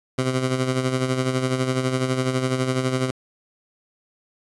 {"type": "tone with tremolo", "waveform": "15% pulse", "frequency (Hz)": 129.4, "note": "C3", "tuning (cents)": -19, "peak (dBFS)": -12, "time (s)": [0.18, 3.11], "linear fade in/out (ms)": 5, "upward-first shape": "sine", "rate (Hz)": 12, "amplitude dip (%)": 55, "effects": ["resampled to 24000 Hz"]}